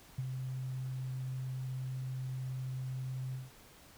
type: tone with ADSR envelope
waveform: sine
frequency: 129.7 Hz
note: C3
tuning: 15 cents flat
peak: -31 dBFS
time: 0.18-3.51 s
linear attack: 8 ms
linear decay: 33 ms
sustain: -5 dB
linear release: 180 ms
effects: pink hiss -58 dBFS RMS until 3.97 s